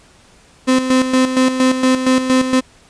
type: tone with tremolo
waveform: 35% pulse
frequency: 258.2 Hz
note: C4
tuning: 23 cents flat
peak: -8 dBFS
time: 0.67-2.61 s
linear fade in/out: 20 ms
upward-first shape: square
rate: 4.3 Hz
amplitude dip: 60%
effects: pink hiss -48 dBFS RMS until 2.89 s + resampled to 22050 Hz